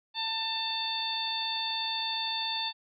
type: harmonic tone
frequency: 893 Hz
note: A5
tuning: 25 cents sharp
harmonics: 1 / 2 / 3 / 4 / 5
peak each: -36 / -43 / -40 / -33 / -35 dBFS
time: 0.14-2.73 s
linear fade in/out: 50 ms
effects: none